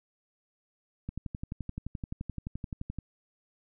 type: click train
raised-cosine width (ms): 5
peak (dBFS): -23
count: 23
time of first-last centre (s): 1.09-2.987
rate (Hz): 11.6
effects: none